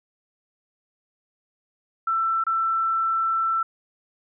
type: tone with dropouts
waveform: sine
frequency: 1335 Hz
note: E6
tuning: 22 cents sharp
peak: -20 dBFS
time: 2.07-3.63 s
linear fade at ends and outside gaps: 5 ms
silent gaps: 2.439-2.466 s
effects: none